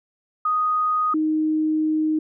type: tone pair in turn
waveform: sine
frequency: 1244.5 / 311.1 Hz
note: D#6 / D#4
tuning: 0 / 0 cents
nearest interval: 2 octaves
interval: 2400 cents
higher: first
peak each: -18 dBFS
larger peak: neither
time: 0.45-1.14 / 1.14-2.19 s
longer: second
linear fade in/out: 5 ms
effects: none